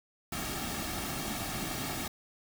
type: noise with comb filter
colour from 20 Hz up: pink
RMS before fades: -36 dBFS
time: 0.32-2.08 s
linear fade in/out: 5 ms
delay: 2 ms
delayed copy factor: -0.6
effects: none